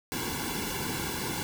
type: noise with comb filter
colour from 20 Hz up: pink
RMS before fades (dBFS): -33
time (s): 0.12-1.43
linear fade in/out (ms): 0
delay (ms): 1.6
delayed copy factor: -0.95
effects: none